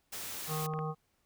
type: noise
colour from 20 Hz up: white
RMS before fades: -41 dBFS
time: 0.12-0.67 s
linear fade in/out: 10 ms
type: harmonic tone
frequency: 155.56 Hz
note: D#3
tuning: in tune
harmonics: 1 / 3 / 5 / 7 / 8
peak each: -35 / -40 / -42 / -43 / -44 dBFS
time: 0.47-0.95 s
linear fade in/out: 50 ms
type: clicks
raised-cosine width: 0.5 ms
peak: -29 dBFS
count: 2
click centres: 0.737 / 0.79 s
effects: pink hiss -75 dBFS RMS until 1.25 s